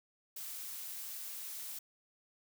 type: noise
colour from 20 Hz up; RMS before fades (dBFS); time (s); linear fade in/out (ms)
blue; -44; 0.36-1.79; 5
effects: none